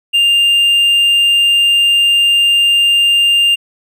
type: tone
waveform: triangle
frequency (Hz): 2800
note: F7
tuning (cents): +4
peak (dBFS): -6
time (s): 0.13-3.56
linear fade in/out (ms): 20
effects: none